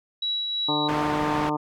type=tone with tremolo; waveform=sine; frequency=3900 Hz; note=B7; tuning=23 cents flat; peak=-23 dBFS; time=0.22-0.88 s; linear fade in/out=5 ms; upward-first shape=triangle; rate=3 Hz; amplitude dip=35%
type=harmonic tone; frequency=150 Hz; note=D3; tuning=37 cents sharp; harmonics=1 / 2 / 3 / 4 / 5 / 6 / 7 / 8; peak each=-34 / -27 / -33 / -35 / -34 / -28 / -34 / -35 dBFS; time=0.68-1.57 s; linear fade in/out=10 ms
type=low-pass noise; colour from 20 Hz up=white; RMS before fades=-31 dBFS; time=0.88-1.5 s; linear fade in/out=10 ms; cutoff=1600 Hz; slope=12 dB/octave
effects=none